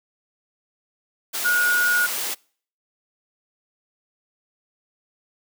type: tone in noise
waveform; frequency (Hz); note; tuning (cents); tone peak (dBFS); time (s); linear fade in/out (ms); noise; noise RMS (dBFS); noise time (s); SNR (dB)
sine; 1446; F#6; -40; -17; 1.44-2.07; 20; white; -27; 1.33-2.35; +7
effects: noise-tail reverb RT60 0.5 s tail -26 dB re dry + high-pass 300 Hz 12 dB/octave